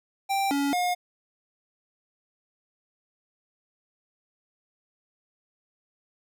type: tone with pitch steps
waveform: square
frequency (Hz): 785 / 281.7 / 716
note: G5 / C#4 / F5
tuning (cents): +2 / +28 / +43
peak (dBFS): -24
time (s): 0.29-0.95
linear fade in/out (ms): 20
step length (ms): 220
effects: none